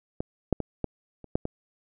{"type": "clicks", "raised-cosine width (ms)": 2, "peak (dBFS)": [-16, -8, -16, -14, -30, -10, -17], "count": 7, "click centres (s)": [0.205, 0.527, 0.603, 0.843, 1.243, 1.355, 1.454], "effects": []}